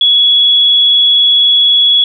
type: tone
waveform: sine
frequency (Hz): 3369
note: G#7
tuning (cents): +24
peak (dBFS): -5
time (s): 0.01-2.04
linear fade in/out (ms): 2
effects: none